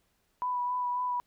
sine tone with vibrato, 987.8 Hz, B5, in tune, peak -28 dBFS, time 0.42-1.2 s, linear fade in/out 0 ms, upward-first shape sine, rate 3.7 Hz, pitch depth 17 cents each way, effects pink hiss -73 dBFS RMS until 1.26 s

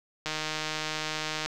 click train, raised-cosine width 0.2 ms, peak -14 dBFS, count 187, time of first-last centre 0.26-1.46 s, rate 155 Hz, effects none

